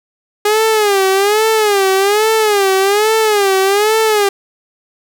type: tone with vibrato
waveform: sawtooth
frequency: 411.3 Hz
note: G#4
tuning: 17 cents flat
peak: -6 dBFS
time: 0.45-4.29 s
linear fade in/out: 5 ms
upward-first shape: sine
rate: 1.2 Hz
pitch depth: 130 cents each way
effects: none